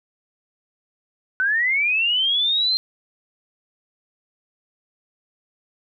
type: linear sweep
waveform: sine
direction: up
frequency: 1489 to 4186 Hz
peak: -17 dBFS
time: 1.4-2.77 s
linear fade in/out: 0 ms
effects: none